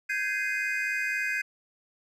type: chord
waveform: triangle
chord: Ab major seventh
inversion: third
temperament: just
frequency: 1557.4 / 1661.2 / 2077 / 2492 Hz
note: G6 / Ab6 / C7 / Eb7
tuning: -12 / 0 / -13 / +2 cents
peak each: -31 dBFS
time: 0.09-1.42 s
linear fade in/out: 10 ms
effects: none